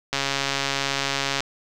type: click train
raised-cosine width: 0.2 ms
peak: -6 dBFS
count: 177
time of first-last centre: 0.13-1.405 s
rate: 138 Hz
effects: none